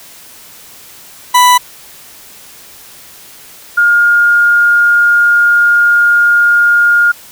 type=tone pair in turn; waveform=40% pulse / sine; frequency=990 / 1418 Hz; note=B5 / F6; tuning=+4 / +26 cents; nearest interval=tritone; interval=622 cents; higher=second; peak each=-3 / -5 dBFS; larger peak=first; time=1.34-1.58 / 3.77-7.12 s; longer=second; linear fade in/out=10 ms; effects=white hiss -36 dBFS RMS until 7.31 s